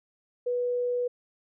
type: tone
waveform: sine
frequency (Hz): 490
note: B4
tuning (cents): -14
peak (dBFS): -25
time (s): 0.46-1.08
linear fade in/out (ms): 10
effects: none